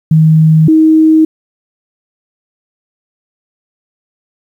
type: tone pair in turn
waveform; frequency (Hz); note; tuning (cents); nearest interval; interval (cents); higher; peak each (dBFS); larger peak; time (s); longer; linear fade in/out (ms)
sine; 158 / 316; D#3 / D#4; +27 / +27; octave; 1200; second; -3; neither; 0.11-0.68 / 0.68-1.25; neither; 5
effects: 7-bit